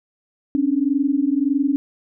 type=tone pair together; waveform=sine; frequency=269.4 / 291.1 Hz; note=C#4 / D4; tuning=-49 / -15 cents; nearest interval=minor second; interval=134 cents; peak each=-19 dBFS; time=0.55-1.76 s; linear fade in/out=0 ms; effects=none